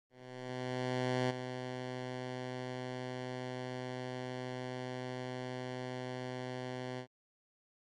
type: tone with ADSR envelope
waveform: 10% pulse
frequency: 126.8 Hz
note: B2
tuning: 46 cents sharp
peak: -22 dBFS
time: 0.1-7.07 s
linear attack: 1200 ms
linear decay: 15 ms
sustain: -9 dB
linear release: 83 ms
effects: low-pass 5000 Hz 12 dB/octave + Opus 24 kbps